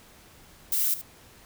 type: noise with echo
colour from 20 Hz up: violet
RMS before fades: -25 dBFS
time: 0.72-0.94 s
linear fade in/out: 2 ms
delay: 75 ms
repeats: 1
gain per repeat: -13 dB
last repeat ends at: 1.015 s
effects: pink hiss -53 dBFS RMS until 1.45 s